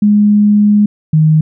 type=tone pair in turn; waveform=sine; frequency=207.7 / 155.95 Hz; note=G#3 / D#3; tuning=0 / +4 cents; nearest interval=perfect fourth; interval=496 cents; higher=first; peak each=-5 dBFS; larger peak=neither; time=0.02-0.86 / 1.13-1.41 s; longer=first; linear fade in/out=5 ms; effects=none